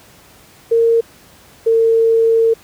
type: tone pair in turn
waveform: sine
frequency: 460 / 453.9 Hz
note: A#4 / A#4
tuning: -23 / -46 cents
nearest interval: unison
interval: 23 cents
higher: first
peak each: -9 dBFS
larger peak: neither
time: 0.71-1.01 / 1.66-2.54 s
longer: second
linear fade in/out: 10 ms
effects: pink hiss -45 dBFS RMS until 2.63 s + high-pass 60 Hz 12 dB/octave